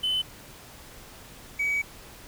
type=tone pair in turn; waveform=triangle; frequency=3031 / 2271 Hz; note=F#7 / C#7; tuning=+41 / +41 cents; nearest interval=perfect fourth; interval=500 cents; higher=first; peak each=-21 dBFS; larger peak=neither; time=0.03-0.22 / 1.59-1.82 s; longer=second; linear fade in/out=10 ms; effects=tanh soft clip ceiling -19 dBFS + pink hiss -47 dBFS RMS until 2.27 s